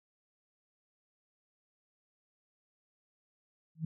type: tone with exponential growth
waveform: sine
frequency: 160 Hz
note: D#3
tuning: 49 cents sharp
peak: -28 dBFS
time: 3.75-3.85 s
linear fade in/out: 5 ms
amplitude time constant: 21 ms
effects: none